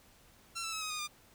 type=tone with pitch steps; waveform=10% pulse; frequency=1355 / 1323.3 / 1292.3 / 1262.1 / 1232.5 / 1203.7 Hz; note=E6 / E6 / E6 / D#6 / D#6 / D6; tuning=+47 / +6 / -35 / +24 / -17 / +42 cents; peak=-28 dBFS; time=0.55-1.078 s; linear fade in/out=20 ms; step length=88 ms; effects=pink hiss -62 dBFS RMS until 1.34 s